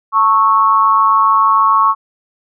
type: tone with amplitude modulation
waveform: sine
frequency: 1103 Hz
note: C#6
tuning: 9 cents flat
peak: -4 dBFS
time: 0.12-1.95 s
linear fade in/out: 50 ms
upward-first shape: sine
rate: 207 Hz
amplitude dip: 80%
effects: none